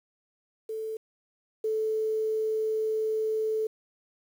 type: tone pair in turn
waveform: sine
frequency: 440 / 437 Hz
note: A4 / A4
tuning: 0 / -12 cents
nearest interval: unison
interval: 12 cents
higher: first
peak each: -31 / -25 dBFS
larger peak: second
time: 0.69-0.97 / 1.64-3.67 s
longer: second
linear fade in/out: 5 ms
effects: 9-bit

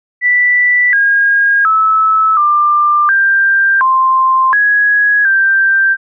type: tone with pitch steps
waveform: sine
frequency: 1971 / 1628 / 1302 / 1191 / 1585 / 1048 / 1666 / 1574 Hz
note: B6 / G#6 / E6 / D6 / G6 / C6 / G#6 / G6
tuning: -4 / -35 / -22 / +24 / +19 / +2 / +5 / +7 cents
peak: -7 dBFS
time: 0.21-5.97 s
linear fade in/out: 50 ms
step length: 720 ms
effects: none

